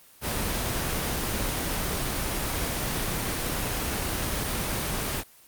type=noise; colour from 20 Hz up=pink; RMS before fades=-28 dBFS; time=0.21-5.24 s; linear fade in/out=50 ms; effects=white hiss -54 dBFS RMS until 5.47 s + Opus 24 kbps